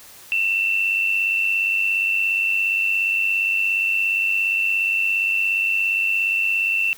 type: tone with amplitude modulation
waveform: sine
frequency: 2686 Hz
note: E7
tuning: 32 cents sharp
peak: -15 dBFS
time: 0.32-6.93 s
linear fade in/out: 0 ms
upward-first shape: sine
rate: 97.2 Hz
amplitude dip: 55%
effects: white hiss -44 dBFS RMS until 6.97 s